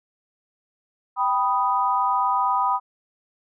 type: chord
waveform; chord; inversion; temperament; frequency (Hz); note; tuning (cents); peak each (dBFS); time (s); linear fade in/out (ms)
sine; G augmented; none; equal; 784 / 987.8 / 1244.5; G5 / B5 / D#6; 0 / 0 / 0; -25 / -21 / -24; 1.16-2.8; 50
effects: none